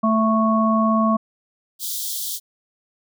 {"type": "harmonic tone", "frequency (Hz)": 220.9, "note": "A3", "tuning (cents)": 7, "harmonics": [1, 3, 5], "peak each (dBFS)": [-17, -23, -20], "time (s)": [0.03, 1.17], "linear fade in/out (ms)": 10}
{"type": "high-pass noise", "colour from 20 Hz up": "white", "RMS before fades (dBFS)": -27, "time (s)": [1.79, 2.4], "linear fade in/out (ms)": 50, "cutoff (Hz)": 3200, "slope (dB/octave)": 96}
{"effects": []}